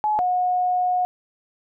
sine tone pair in turn, 850 / 726 Hz, G#5 / F#5, +40 / -33 cents, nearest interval minor third, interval 273 cents, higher first, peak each -18 dBFS, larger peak neither, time 0.04-0.19 / 0.19-1.05 s, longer second, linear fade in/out 0 ms, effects none

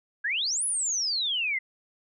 sine exponential two-way sweep, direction up then down, 1564 to 10548 to 2009 Hz, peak -25 dBFS, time 0.24-1.59 s, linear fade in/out 10 ms, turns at 0.65 s, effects none

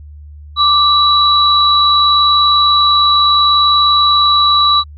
sine tone pair together, 1174.7 / 3923 Hz, D6 / B7, 0 / -12 cents, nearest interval octave + major sixth, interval 2088 cents, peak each -10 dBFS, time 0.56-4.84 s, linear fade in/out 50 ms, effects added 74 Hz sine -31 dBFS peak until 4.97 s

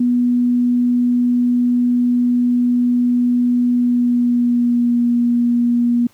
sine tone with pitch glide, 244.3 to 239.4 Hz, B3 to A#3, -19 to +46 cents, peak -12 dBFS, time 0-6.07 s, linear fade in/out 5 ms, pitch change -35 cents, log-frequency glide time 3.72-4.98 s, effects pink hiss -53 dBFS RMS until 6.13 s + high-pass 60 Hz 12 dB/octave

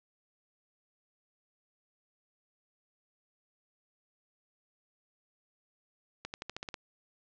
accelerating click train, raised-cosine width 0.2 ms, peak -21 dBFS, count 8, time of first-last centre 6.25-6.742 s, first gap 89 ms, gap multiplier 0.92, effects low-pass 6000 Hz 12 dB/octave

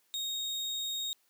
35% pulse tone, 3729 Hz, A#7, in tune, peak -31 dBFS, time 0.14-1.13 s, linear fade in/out 0 ms, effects white hiss -71 dBFS RMS until 1.29 s + high-pass 200 Hz 12 dB/octave

